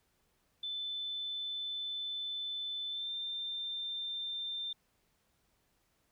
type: tone with pitch glide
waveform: sine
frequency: 3520 to 3584 Hz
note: A7 to A7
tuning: 0 to +31 cents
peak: -36 dBFS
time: 0.63-4.73 s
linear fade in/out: 5 ms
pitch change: +31 cents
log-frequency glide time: 2.89-3.12 s
effects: pink hiss -75 dBFS RMS until 6.11 s